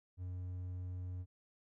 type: tone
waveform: triangle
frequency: 90.7 Hz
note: F#2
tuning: 34 cents flat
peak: -38 dBFS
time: 0.17-1.26 s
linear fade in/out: 50 ms
effects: none